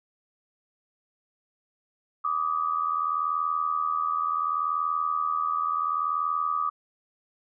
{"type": "tone pair together", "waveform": "sine", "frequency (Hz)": [1163.8, 1244.5], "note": ["D6", "D#6"], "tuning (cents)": [-16, 0], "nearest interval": "minor second", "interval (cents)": 116, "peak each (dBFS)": -27, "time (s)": [2.24, 6.7], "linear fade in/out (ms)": 10, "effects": []}